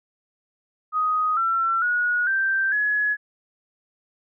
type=tone with pitch steps; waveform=sine; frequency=1251 / 1348.6 / 1453.7 / 1567.1 / 1689.3 Hz; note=D#6 / E6 / F#6 / G6 / G#6; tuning=+9 / +39 / -31 / -1 / +29 cents; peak=-19 dBFS; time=0.92-3.17 s; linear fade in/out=50 ms; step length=450 ms; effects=none